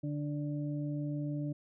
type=harmonic tone; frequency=146.7 Hz; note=D3; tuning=2 cents flat; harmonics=1 / 2 / 4; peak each=-35 / -37 / -47 dBFS; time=0.03-1.53 s; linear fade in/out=10 ms; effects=none